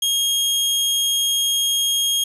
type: tone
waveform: sawtooth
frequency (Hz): 3256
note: G#7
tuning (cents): -35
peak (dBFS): -14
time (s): 0.02-2.24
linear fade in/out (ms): 5
effects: resampled to 32000 Hz + 8-bit